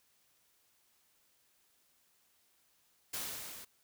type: noise with level ramp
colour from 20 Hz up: white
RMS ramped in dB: -38 to -50 dBFS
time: 3.13-3.65 s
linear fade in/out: 10 ms
effects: white hiss -72 dBFS RMS until 3.83 s